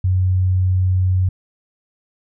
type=tone; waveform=sine; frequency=92.5 Hz; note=F#2; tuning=in tune; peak=-13 dBFS; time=0.04-1.29 s; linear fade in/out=5 ms; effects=none